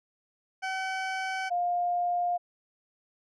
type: tone pair in turn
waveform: 20% pulse / sine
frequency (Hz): 760 / 705.7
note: F#5 / F5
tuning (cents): +46 / +18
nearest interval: minor second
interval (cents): 128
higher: first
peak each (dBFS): -25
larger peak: neither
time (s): 0.62-1.5 / 1.5-2.38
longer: neither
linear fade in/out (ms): 20
effects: low-pass 5000 Hz 12 dB/octave